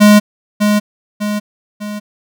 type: tone with echo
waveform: square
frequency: 208.5 Hz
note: G#3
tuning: 7 cents sharp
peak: -4 dBFS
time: 0-0.2 s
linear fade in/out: 20 ms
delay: 600 ms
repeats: 3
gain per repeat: -6 dB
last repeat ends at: 2 s
effects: none